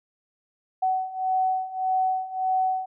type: beating tone pair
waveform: sine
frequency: 750 / 751.7 Hz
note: F#5 / F#5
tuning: +23 / +27 cents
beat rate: 1.7 Hz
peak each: -27 / -24 dBFS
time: 0.82-2.86 s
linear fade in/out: 10 ms
effects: none